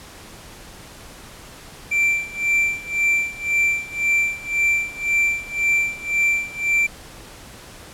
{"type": "tone with tremolo", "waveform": "triangle", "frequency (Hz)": 2349, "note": "D7", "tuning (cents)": 0, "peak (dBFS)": -13, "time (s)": [1.91, 6.87], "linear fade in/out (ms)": 10, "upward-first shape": "sine", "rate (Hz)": 1.9, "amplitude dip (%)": 90, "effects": ["pink hiss -41 dBFS RMS until 7.93 s", "low-pass 12000 Hz 12 dB/octave"]}